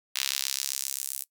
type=tone with high-pass filter sweep; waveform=sawtooth; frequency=67.6 Hz; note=C#2; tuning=43 cents flat; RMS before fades=-32 dBFS; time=0.15-1.24 s; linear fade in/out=10 ms; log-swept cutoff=3300 to 10000 Hz; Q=1.2; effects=noise-tail reverb RT60 0.1 s tail -20 dB re dry